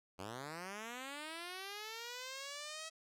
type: linear sweep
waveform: 5% pulse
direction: up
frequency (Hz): 88 to 648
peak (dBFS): -33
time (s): 0.18-2.9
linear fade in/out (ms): 20
effects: low-pass 12000 Hz 12 dB/octave